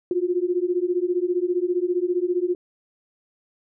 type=beating tone pair; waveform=sine; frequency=349.2 / 364.2 Hz; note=F4 / F#4; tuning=0 / -27 cents; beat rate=15 Hz; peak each=-23 dBFS; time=0.11-2.55 s; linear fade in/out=2 ms; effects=none